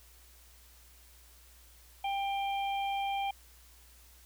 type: harmonic tone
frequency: 792 Hz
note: G5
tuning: 18 cents sharp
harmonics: 1 / 3 / 4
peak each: -31 / -41 / -43 dBFS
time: 2.04-3.31 s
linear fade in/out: 5 ms
effects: added 60 Hz sine -58 dBFS peak until 4.25 s + white hiss -60 dBFS RMS until 4.25 s